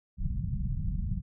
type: low-pass noise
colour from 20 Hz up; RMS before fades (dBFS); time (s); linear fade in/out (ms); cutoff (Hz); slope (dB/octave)
pink; -31; 0.17-1.22; 50; 190; 48
effects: none